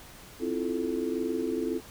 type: chord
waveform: sine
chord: F major seventh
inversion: second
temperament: just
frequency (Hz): 261.9 / 327.4 / 349.2 / 436.5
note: C4 / E4 / F4 / A4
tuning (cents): +2 / -12 / 0 / -14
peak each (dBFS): -33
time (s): 0.39-1.81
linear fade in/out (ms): 50
effects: pink hiss -49 dBFS RMS until 1.9 s